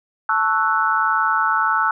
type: chord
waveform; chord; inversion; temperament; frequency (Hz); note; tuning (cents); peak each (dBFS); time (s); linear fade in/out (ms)
sine; F# minor seventh; first; equal; 880 / 1108.7 / 1318.5 / 1480; A5 / C#6 / E6 / F#6; 0 / 0 / 0 / 0; -22 / -24 / -19 / -21; 0.29-1.91; 2
effects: none